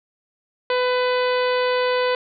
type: harmonic tone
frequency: 500 Hz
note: B4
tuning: 21 cents sharp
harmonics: 1 / 2 / 3 / 4 / 5 / 6 / 7 / 8 / 9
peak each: -19 / -25 / -29 / -31 / -33 / -35 / -36 / -37 / -38 dBFS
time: 0.7-2.15 s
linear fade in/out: 2 ms
effects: none